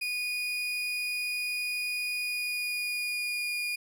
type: tone with pitch glide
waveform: 35% pulse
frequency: 2463 to 2436 Hz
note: D#7 to D#7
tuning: -18 to -37 cents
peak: -28 dBFS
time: 0.01-3.76 s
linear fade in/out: 10 ms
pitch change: -19 cents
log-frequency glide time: 2.18-3.53 s
effects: none